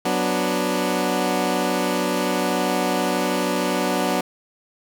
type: chord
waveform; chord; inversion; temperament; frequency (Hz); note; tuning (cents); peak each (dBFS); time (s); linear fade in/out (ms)
15% pulse; B minor; second; equal; 185 / 246.9 / 293.7; F#3 / B3 / D4; 0 / 0 / 0; -18; 0.05-4.21; 5
effects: none